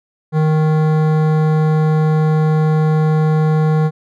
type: tone with hard clipping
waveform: sine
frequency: 155.56 Hz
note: D#3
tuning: in tune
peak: -13 dBFS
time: 0.32-3.91 s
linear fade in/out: 50 ms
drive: 15 dB
effects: none